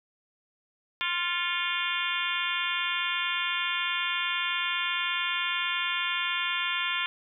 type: harmonic tone with a mistuned harmonic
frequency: 349.2 Hz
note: F4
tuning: in tune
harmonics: 3 / 4 / 5 / 6 / 7 / 8 / 9 / 10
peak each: -35 / -35 / -35 / -35 / -35 / -35 / -35 / -35 dBFS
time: 1.01-7.06 s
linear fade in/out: 0 ms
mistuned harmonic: 6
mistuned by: +60 cents
effects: none